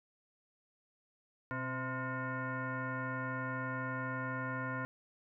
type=tone with frequency modulation; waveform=sine; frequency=650 Hz; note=E5; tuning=24 cents flat; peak=-35 dBFS; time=1.51-4.85 s; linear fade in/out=0 ms; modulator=388 Hz; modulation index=2.8; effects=none